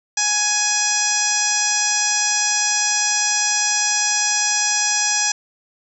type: harmonic tone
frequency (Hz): 835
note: G#5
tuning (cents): +9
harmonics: 1 / 2 / 3 / 4 / 5 / 6 / 7 / 8 / 9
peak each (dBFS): -27 / -26 / -27 / -31 / -32 / -25 / -20 / -27 / -25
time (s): 0.17-5.32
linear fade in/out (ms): 5
effects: none